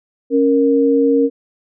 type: tone pair together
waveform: sine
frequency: 276.1 / 466.2 Hz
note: C#4 / A#4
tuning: -7 / 0 cents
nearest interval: major sixth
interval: 907 cents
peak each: -13 dBFS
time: 0.3-1.3 s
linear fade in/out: 50 ms
effects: none